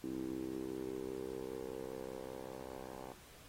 10% pulse tone with band-pass filter sweep, 65 Hz, C2, 11 cents flat, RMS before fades -44 dBFS, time 0.04-3.13 s, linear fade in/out 0 ms, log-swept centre 310 to 660 Hz, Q 4.5, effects pink hiss -59 dBFS RMS until 3.48 s + AAC 48 kbps

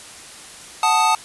square chord, D# diminished, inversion first, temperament equal, 740 / 880 / 1244.5 Hz, F#5 / A5 / D#6, 0 / 0 / 0 cents, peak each -23 / -17 / -20 dBFS, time 0.83-1.15 s, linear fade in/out 2 ms, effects white hiss -39 dBFS RMS until 1.24 s + resampled to 24000 Hz

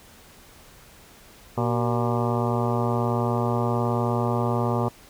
harmonic tone with a mistuned harmonic, 118.7 Hz, A#2, 32 cents sharp, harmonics 1 / 2 / 3 / 4 / 5 / 6 / 7 / 8 / 9 / 10, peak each -25 / -28 / -30 / -31 / -32 / -33 / -33 / -34 / -35 / -35 dBFS, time 1.57-4.89 s, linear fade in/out 10 ms, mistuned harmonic 3, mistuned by +94 cents, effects pink hiss -50 dBFS RMS until 5.09 s

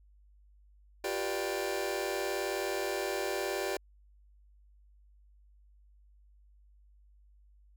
sawtooth chord, G dominant seventh, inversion third, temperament just, 352.8 / 392 / 490 / 588 Hz, F4 / G4 / B4 / D5, +18 / 0 / -14 / +2 cents, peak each -35 / -31 / -36 / -33 dBFS, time 1.04-3.77 s, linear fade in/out 5 ms, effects added 50 Hz sine -58 dBFS peak until 7.76 s

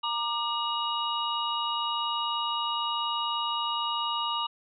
sine tone cluster, 933 / 1192 / 2884 / 3790 Hz, A#5 / D6 / F#7 / A#7, +1 / +25 / -45 / +28 cents, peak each -32 / -32 / -32 / -36 dBFS, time 0.03-4.47 s, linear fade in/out 10 ms, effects none

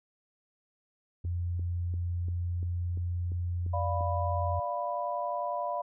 sine tone with pitch glide, 87.31 to 87.82 Hz, F2 to F2, 0 to +10 cents, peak -29 dBFS, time 1.24-4.6 s, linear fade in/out 10 ms, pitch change +10 cents, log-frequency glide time 2.11-3.18 s
click train, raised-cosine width 3 ms, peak -33 dBFS, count 9, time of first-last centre 1.25-4.009 s, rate 2.9 Hz
sine chord, B diminished, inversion first, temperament equal, 587.3 / 698.5 / 987.8 Hz, D5 / F5 / B5, 0 / 0 / 0 cents, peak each -35 / -34 / -34 dBFS, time 3.73-5.82 s, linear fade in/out 10 ms
effects none

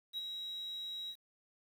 sine tone with ADSR envelope, 3842 Hz, B7, 48 cents flat, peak -33 dBFS, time 0.13-1.16 s, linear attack 46 ms, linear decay 24 ms, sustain -6 dB, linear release 66 ms, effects tanh soft clip ceiling -35 dBFS + 10-bit

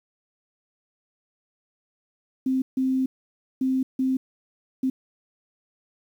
sine tone bursts at uneven times, 261.6 Hz, C4, in tune, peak -20 dBFS, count 5, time 2.46-2.62 / 2.77-3.06 / 3.61-3.83 / 3.99-4.17 / 4.83-4.9 s, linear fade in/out 5 ms, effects 9-bit

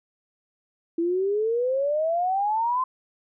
sine exponential sweep, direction up, 329.6 to 1046.5 Hz, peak -21 dBFS, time 0.98-2.84 s, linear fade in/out 5 ms, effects none

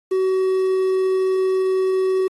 triangle tone with quantisation, 377 Hz, F#4, 32 cents sharp, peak -14 dBFS, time 0.11-2.28 s, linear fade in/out 10 ms, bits 7, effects AAC 32 kbps

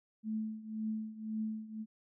sine tone with tremolo, 218 Hz, A3, 16 cents flat, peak -32 dBFS, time 0.23-1.86 s, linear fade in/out 50 ms, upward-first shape triangle, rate 1.9 Hz, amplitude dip 85%, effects none

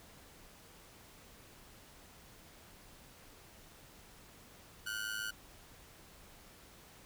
sawtooth ring-modulated tone, 1480 Hz, F#6, in tune, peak -31 dBFS, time 4.86-5.31 s, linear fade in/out 10 ms, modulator 53.5 Hz, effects pink hiss -58 dBFS RMS until 7.05 s

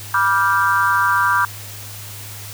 sine chord, G dominant seventh, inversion first, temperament equal with one note detuned, 975.9 / 1174.7 / 1396.9 / 1568 Hz, B5 / D6 / F6 / G6, -21 / 0 / 0 / 0 cents, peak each -19 / -18 / -20 / -19 dBFS, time 0.14-1.45 s, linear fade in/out 2 ms, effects added 103 Hz sine -35 dBFS peak until 2.53 s + white hiss -35 dBFS RMS until 2.53 s

